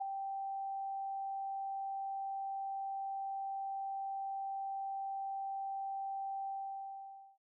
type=tone with ADSR envelope; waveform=sine; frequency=782 Hz; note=G5; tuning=4 cents flat; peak=-32 dBFS; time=0-7.38 s; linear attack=19 ms; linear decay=4 ms; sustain=-5 dB; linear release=910 ms; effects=none